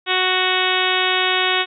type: harmonic tone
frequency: 370 Hz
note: F#4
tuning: in tune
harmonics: 1 / 2 / 3 / 4 / 5 / 6 / 7 / 8 / 9 / 10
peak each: -25 / -25 / -25 / -25 / -25 / -25 / -25 / -25 / -25 / -25 dBFS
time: 0.06-1.66 s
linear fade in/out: 50 ms
effects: none